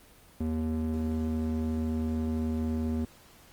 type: tone with band-pass filter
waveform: square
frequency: 79 Hz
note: D#2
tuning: 27 cents sharp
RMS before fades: -30 dBFS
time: 0.4-3.05 s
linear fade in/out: 5 ms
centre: 220 Hz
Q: 1.6
effects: pink hiss -56 dBFS RMS until 3.52 s + Opus 24 kbps